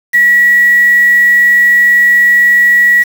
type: tone with quantisation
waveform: sine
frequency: 1927 Hz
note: B6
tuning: 43 cents flat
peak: -4 dBFS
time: 0.13-3.04 s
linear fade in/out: 20 ms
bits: 4
effects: none